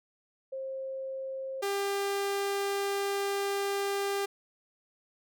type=tone pair in turn; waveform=sine / sawtooth; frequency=532 / 398.5 Hz; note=C5 / G4; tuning=+29 / +28 cents; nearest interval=perfect fourth; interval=501 cents; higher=first; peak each=-34 / -25 dBFS; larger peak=second; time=0.52-1.62 / 1.62-4.26 s; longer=second; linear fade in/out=10 ms; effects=none